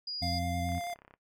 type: tone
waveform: sine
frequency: 4879 Hz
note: D#8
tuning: 35 cents flat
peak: -35 dBFS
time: 0.07-0.39 s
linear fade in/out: 5 ms
type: harmonic tone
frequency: 87.31 Hz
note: F2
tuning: in tune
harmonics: 1 / 2 / 3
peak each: -34 / -37 / -39 dBFS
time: 0.21-0.8 s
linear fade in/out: 20 ms
type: tone with vibrato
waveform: square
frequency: 698.5 Hz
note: F5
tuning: in tune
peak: -36 dBFS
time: 0.22-0.94 s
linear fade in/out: 5 ms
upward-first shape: square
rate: 9.4 Hz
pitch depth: 11 cents each way
type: click train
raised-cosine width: 0.5 ms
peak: -38 dBFS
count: 16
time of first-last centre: 0.69-1.139 s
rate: 33.4 Hz
effects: noise-tail reverb RT60 0.1 s tail -17 dB re dry